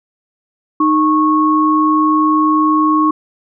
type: tone pair together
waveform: sine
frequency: 308.7 / 1100 Hz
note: D#4 / C#6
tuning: -14 / -14 cents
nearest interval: octave + minor seventh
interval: 2200 cents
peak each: -12 dBFS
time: 0.8-3.11 s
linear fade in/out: 5 ms
effects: none